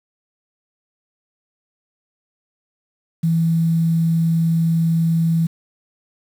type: tone with quantisation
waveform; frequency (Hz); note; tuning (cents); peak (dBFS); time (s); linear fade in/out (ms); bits
sine; 164.7; E3; -1; -14; 3.23-5.47; 10; 7
effects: none